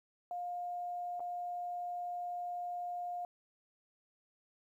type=tone with dropouts; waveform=sine; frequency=708 Hz; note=F5; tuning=23 cents sharp; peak=-37 dBFS; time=0.31-3.25 s; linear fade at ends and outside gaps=1 ms; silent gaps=1.196-1.203 s; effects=12-bit